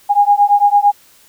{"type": "beating tone pair", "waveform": "sine", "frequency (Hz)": [813, 821.9], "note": ["G#5", "G#5"], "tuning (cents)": [-37, -18], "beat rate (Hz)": 8.9, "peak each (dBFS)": -11, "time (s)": [0.09, 0.92], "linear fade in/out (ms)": 20, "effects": ["white hiss -48 dBFS RMS until 1.28 s"]}